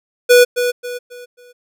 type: tone with echo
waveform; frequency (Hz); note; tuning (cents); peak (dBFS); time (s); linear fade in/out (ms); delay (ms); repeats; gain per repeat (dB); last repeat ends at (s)
square; 490; B4; -14; -6; 0.29-0.45; 20; 270; 4; -9; 1.53
effects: none